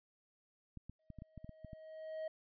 clicks, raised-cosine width 5 ms, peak -36 dBFS, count 10, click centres 0.773 / 0.896 / 1.103 / 1.187 / 1.221 / 1.377 / 1.445 / 1.493 / 1.647 / 1.732 s
triangle tone with exponential growth, 632 Hz, D#5, 27 cents sharp, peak -36 dBFS, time 0.99-2.28 s, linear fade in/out 5 ms, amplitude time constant 280 ms
effects resampled to 11025 Hz

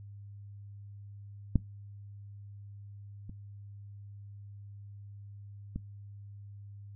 clicks, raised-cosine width 5 ms, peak -12 / -30 / -22 dBFS, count 3, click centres 1.557 / 3.295 / 5.76 s, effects noise-tail reverb RT60 0.2 s tail -21 dB re dry + added 101 Hz sine -45 dBFS peak until 6.95 s

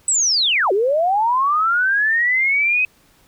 sine linear two-way sweep, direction down then up, 8130 to 364.9 to 2545 Hz, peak -14 dBFS, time 0.08-2.85 s, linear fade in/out 2 ms, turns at 0.72 s, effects pink hiss -55 dBFS RMS until 3.27 s

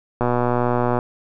click train, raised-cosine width 1 ms, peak -6 dBFS, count 96, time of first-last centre 0.21-0.989 s, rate 122 Hz, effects none

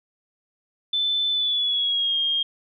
sine tone with pitch glide, 3520 to 3228 Hz, A7 to G#7, 0 to -50 cents, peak -20 dBFS, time 0.93-2.43 s, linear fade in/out 5 ms, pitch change -150 cents, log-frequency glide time 1.31-2.17 s, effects none

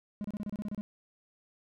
triangle tone bursts, 207.7 Hz, G#3, in tune, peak -31 dBFS, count 10, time 0.21-0.81 s, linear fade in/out 0 ms, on 33 ms, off 30 ms, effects none

